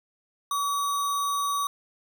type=tone with sample-and-hold; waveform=sine; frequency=1141 Hz; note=C#6; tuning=50 cents sharp; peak=-24 dBFS; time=0.51-1.67 s; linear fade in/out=2 ms; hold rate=4900 Hz; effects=none